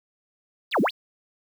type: exponential two-way sweep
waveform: sine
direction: down then up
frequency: 5450 to 174.61 to 5450 Hz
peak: -18 dBFS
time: 0.71-0.91 s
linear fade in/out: 50 ms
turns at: 0.81 s
effects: 8-bit